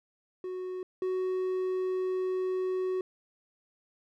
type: tone pair in turn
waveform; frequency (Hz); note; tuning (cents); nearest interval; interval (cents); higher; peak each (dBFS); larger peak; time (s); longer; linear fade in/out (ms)
triangle; 368.6 / 371.6; F#4 / F#4; -7 / +7; unison; 14; second; -32 / -26; second; 0.44-0.83 / 1.02-3.01; second; 2
effects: none